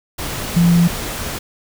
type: tone in noise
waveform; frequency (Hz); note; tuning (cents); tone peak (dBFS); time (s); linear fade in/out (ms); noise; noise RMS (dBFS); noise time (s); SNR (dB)
sine; 171.8; F3; -28; -9; 0.56-0.88; 10; pink; -25; 0.18-1.39; +13
effects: none